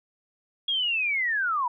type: linear sweep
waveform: sine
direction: down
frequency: 3322 to 932.3 Hz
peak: -23 dBFS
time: 0.68-1.68 s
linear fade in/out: 5 ms
effects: none